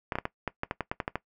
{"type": "clicks", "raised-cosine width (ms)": 0.5, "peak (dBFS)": -14, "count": 12, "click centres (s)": [0.122, 0.155, 0.186, 0.254, 0.477, 0.634, 0.711, 0.807, 0.915, 1.002, 1.079, 1.156], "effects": ["noise-tail reverb RT60 0.1 s tail -19 dB re dry"]}